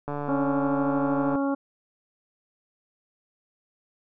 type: click train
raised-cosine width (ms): 1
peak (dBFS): -18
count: 186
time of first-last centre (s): 0.08-1.356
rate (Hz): 145
type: harmonic tone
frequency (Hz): 277.2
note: C#4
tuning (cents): 0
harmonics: 1 / 2 / 3 / 4 / 5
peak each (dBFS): -24 / -30 / -34 / -36 / -38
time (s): 0.28-1.55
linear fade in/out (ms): 10
effects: none